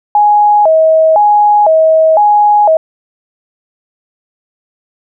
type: tone with vibrato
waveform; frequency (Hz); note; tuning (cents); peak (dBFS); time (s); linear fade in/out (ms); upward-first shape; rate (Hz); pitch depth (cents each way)
sine; 729; F#5; -26; -4; 0.15-2.77; 2; square; 0.99; 230
effects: none